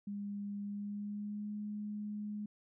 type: tone with pitch glide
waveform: sine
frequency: 202.8 to 208.9 Hz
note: G#3 to G#3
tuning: -41 to +10 cents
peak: -38 dBFS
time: 0.07-2.46 s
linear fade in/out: 5 ms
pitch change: +51 cents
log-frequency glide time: 0.61-1.52 s
effects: none